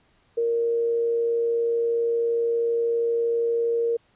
sine tone with amplitude modulation, 466.2 Hz, A#4, in tune, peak -19 dBFS, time 0.37-3.97 s, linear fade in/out 10 ms, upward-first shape sine, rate 117 Hz, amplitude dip 25%, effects pink hiss -63 dBFS RMS until 4.15 s + resampled to 8000 Hz

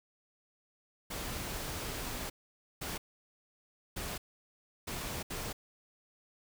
pink noise bursts at uneven times, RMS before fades -39 dBFS, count 5, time 1.1-2.3 / 2.81-2.98 / 3.96-4.18 / 4.87-5.23 / 5.3-5.53 s, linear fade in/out 10 ms, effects none

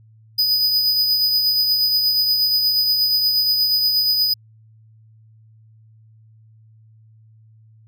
square tone with tremolo, 4978 Hz, D#8, in tune, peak -14 dBFS, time 0.38-4.34 s, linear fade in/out 10 ms, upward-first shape triangle, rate 8.4 Hz, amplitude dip 40%, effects added 110 Hz sine -47 dBFS peak until 7.87 s

